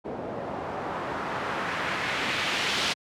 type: noise with low-pass filter sweep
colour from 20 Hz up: white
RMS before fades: -30 dBFS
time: 0.04-2.94 s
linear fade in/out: 20 ms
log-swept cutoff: 530 to 3800 Hz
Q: 1.2
effects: high-pass 100 Hz 12 dB/octave